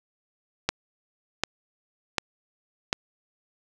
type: click train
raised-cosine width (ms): 0.2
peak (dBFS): -5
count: 4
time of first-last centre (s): 0.69-2.929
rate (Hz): 1.34
effects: none